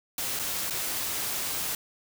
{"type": "noise with dropouts", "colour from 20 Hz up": "white", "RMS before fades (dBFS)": -31, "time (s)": [0.18, 1.75], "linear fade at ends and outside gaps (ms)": 2, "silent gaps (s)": [[0.391, 0.395], [0.7, 0.706]], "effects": []}